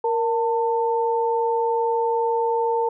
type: tone pair together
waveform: sine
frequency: 466.2 / 894.4 Hz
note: A#4 / A5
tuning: 0 / +28 cents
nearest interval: major seventh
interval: 1128 cents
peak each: -21 / -22 dBFS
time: 0.04-2.89 s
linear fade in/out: 5 ms
effects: none